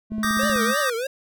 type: tone with tremolo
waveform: triangle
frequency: 216.3 Hz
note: A3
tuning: 29 cents flat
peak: -20 dBFS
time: 0.1-0.75 s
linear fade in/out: 50 ms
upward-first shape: sine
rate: 12 Hz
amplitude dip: 35%
type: click train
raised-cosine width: 3 ms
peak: -23 dBFS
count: 8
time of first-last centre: 0.12-0.56 s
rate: 15.9 Hz
type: chord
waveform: square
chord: Eb major seventh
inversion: third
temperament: equal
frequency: 1174.7 / 1244.5 / 1568 / 1864.7 Hz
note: D6 / Eb6 / G6 / Bb6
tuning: 0 / 0 / 0 / 0 cents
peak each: -28 dBFS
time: 0.23-0.9 s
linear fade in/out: 2 ms
type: tone with vibrato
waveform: square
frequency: 518 Hz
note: C5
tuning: 17 cents flat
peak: -25 dBFS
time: 0.39-1.07 s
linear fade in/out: 5 ms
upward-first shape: triangle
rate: 3.1 Hz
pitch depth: 270 cents each way
effects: none